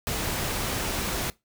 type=noise; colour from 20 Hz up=pink; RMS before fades=-29 dBFS; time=0.07-1.3 s; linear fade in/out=0 ms; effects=noise-tail reverb RT60 0.2 s tail -21 dB re dry